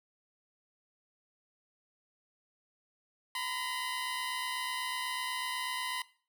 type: tone pair together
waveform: 15% pulse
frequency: 945.9 / 1014 Hz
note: A#5 / B5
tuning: +25 / +45 cents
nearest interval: minor second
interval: 120 cents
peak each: -33 / -29 dBFS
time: 3.35-6.02 s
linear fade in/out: 2 ms
effects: noise-tail reverb RT60 0.4 s tail -18 dB re dry